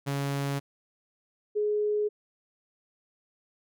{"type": "tone pair in turn", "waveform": ["sawtooth", "sine"], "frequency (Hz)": [140, 419.5], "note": ["C#3", "G#4"], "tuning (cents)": [18, 17], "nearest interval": "octave + perfect fifth", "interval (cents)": 1899, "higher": "second", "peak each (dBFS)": -24, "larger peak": "neither", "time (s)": [[0.06, 0.6], [1.55, 2.09]], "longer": "neither", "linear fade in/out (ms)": 20, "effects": []}